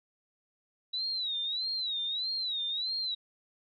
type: tone with vibrato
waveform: sine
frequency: 3900 Hz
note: B7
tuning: 23 cents flat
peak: -30 dBFS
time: 0.93-3.15 s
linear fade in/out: 10 ms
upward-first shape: sine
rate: 1.6 Hz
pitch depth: 140 cents each way
effects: MP3 96 kbps